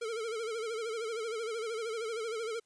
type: tone with vibrato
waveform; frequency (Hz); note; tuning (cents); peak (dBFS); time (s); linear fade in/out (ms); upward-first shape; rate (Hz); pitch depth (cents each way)
square; 450; A4; +39; -35; 0.01-2.6; 10; sine; 13; 87
effects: white hiss -75 dBFS RMS until 2.65 s + resampled to 22050 Hz